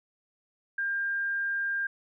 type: tone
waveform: sine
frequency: 1600 Hz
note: G6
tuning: 35 cents sharp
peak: -27 dBFS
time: 0.78-1.87 s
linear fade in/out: 5 ms
effects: none